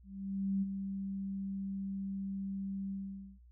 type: tone with ADSR envelope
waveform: sine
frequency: 195 Hz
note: G3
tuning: 9 cents flat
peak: -29 dBFS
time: 0.03-3.39 s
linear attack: 590 ms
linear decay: 26 ms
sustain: -7 dB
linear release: 480 ms
effects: noise-tail reverb RT60 0.1 s tail -24 dB re dry + added 60 Hz sine -56 dBFS peak until 3.51 s